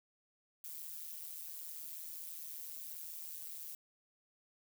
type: noise with amplitude modulation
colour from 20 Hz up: violet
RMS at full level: -43 dBFS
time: 0.64-3.75 s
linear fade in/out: 2 ms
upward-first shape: sine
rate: 159 Hz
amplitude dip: 85%
effects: none